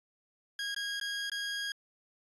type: tone with dropouts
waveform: 20% pulse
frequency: 1637 Hz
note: G#6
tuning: 25 cents flat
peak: -29 dBFS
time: 0.59-1.72 s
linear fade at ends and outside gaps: 2 ms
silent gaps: 0.746-0.763 / 0.999-1.012 / 1.298-1.317 s
effects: resampled to 24000 Hz